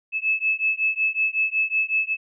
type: beating tone pair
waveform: sine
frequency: 2602 / 2607.4 Hz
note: E7 / E7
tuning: -23 / -20 cents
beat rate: 5.4 Hz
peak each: -23 dBFS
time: 0.12-2.17 s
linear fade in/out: 50 ms
effects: none